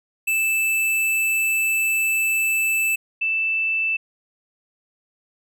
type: tone pair in turn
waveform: square / sine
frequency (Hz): 2637 / 2646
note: E7 / E7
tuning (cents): 0 / +6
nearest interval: unison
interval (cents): 6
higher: second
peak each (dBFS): -19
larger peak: neither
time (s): 0.27-2.96 / 3.21-3.97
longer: first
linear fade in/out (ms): 10
effects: none